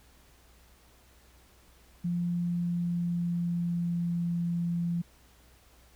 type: tone with pitch glide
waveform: sine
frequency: 173.9 to 171.41 Hz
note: F3 to F3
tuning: -7 to -32 cents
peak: -27 dBFS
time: 2.04-5.02 s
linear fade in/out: 10 ms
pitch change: -25 cents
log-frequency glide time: 2.24-4.42 s
effects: added 61 Hz sine -60 dBFS peak until 5.95 s + pink hiss -61 dBFS RMS until 5.95 s